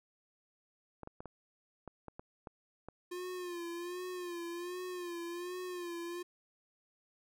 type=clicks; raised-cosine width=1 ms; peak=-31 dBFS; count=9; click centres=1.033 / 1.074 / 1.205 / 1.257 / 1.877 / 2.083 / 2.195 / 2.472 / 2.886 s
type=tone with vibrato; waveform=square; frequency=352.7 Hz; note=F4; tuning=17 cents sharp; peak=-40 dBFS; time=3.11-6.23 s; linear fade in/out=10 ms; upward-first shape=sine; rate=1.3 Hz; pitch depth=62 cents each way
effects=none